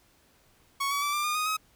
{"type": "tone with pitch steps", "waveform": "sawtooth", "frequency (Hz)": [1110, 1135.3, 1161.2, 1187.6, 1214.7, 1242.3, 1270.6], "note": ["C#6", "C#6", "D6", "D6", "D#6", "D#6", "D#6"], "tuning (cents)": [2, 41, -20, 19, -42, -3, 36], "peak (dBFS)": -23, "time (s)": [0.8, 1.57], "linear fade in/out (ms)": 10, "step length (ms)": 110, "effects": ["pink hiss -63 dBFS RMS until 1.75 s"]}